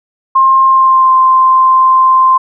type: tone with pitch glide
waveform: sine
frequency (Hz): 1062 to 1043.8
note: C6 to C6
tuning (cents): +25 to -4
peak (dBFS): -4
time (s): 0.35-2.38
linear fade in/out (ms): 10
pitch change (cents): -29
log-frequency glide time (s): 0.65-1.13
effects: none